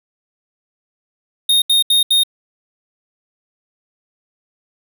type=tone bursts; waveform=square; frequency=3700 Hz; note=A#7; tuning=14 cents flat; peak=-11 dBFS; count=4; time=1.49-2.235 s; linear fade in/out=5 ms; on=130 ms; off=75 ms; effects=none